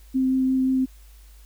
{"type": "tone with vibrato", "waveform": "sine", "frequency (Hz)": 261.3, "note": "C4", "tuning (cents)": -2, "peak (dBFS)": -18, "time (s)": [0.14, 0.86], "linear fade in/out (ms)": 20, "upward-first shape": "sine", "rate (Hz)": 5.7, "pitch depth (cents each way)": 8, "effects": ["added 51 Hz sine -45 dBFS peak until 1.45 s", "white hiss -57 dBFS RMS until 1.45 s"]}